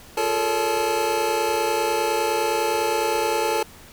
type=tone cluster; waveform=square; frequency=350.5 / 424.9 / 454.7 / 566 / 864 Hz; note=F4 / G#4 / A#4 / C#5 / A5; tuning=+6 / +40 / -43 / +36 / -32 cents; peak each=-31 / -29 / -26 / -31 / -25 dBFS; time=0.17-3.63 s; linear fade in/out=5 ms; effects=pink hiss -46 dBFS RMS until 3.92 s